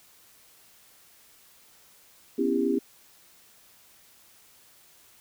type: chord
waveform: sine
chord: C# half-diminished seventh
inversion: third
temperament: just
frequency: 249.5 / 277.2 / 332.6 / 399.1 Hz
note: B3 / C#4 / E4 / G4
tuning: +18 / 0 / +16 / +31 cents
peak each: -28 / -28 / -29 / -27 dBFS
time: 2.38-2.79 s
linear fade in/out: 10 ms
effects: white hiss -57 dBFS RMS until 5.2 s